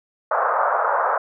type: band-pass noise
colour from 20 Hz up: white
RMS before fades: -20 dBFS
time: 0.31-1.18 s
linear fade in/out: 5 ms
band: 510 to 1400 Hz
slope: 48 dB/octave
effects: none